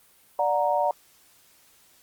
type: chord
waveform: sine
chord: D augmented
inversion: none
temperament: equal with one note detuned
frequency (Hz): 587.3 / 729.4 / 932.3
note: D5 / F#5 / A#5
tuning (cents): 0 / -25 / 0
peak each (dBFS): -25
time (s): 0.39-0.91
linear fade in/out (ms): 2
effects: white hiss -58 dBFS RMS until 2.02 s + Opus 32 kbps